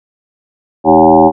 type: tone with frequency modulation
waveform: sine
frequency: 558 Hz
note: C#5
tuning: 11 cents sharp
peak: -3 dBFS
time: 0.84-1.32 s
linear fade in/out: 50 ms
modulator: 83 Hz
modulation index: 3.9
effects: none